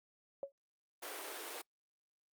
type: tone with exponential decay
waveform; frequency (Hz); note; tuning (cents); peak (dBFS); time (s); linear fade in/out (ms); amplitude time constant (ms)
sine; 554.4; C#5; 0; -34; 0.43-0.52; 1; 18
type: high-pass noise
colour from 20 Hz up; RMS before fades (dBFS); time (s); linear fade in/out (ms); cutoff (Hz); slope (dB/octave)
pink; -45; 1.02-1.62; 10; 330; 48
effects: noise-tail reverb RT60 0.1 s tail -24 dB re dry + Opus 48 kbps